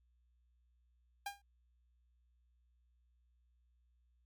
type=tone with exponential decay; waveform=sawtooth; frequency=805 Hz; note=G5; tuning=46 cents sharp; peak=-33 dBFS; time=1.26-1.42 s; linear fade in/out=5 ms; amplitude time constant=34 ms; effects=added 60 Hz sine -70 dBFS peak until 4.25 s + MP3 96 kbps